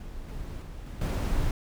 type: noise with level steps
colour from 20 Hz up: brown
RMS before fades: -40 / -37 / -40 / -38 / -26 dBFS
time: 0-1.51 s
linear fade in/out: 2 ms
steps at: 0.28 / 0.62 / 0.86 / 1.01 s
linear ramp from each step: 5 ms
effects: none